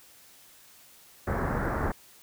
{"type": "low-pass noise", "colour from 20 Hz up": "pink", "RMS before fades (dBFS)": -29, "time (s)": [1.27, 1.92], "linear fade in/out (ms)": 5, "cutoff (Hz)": 1800, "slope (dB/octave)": 48, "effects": ["white hiss -55 dBFS RMS until 2.22 s"]}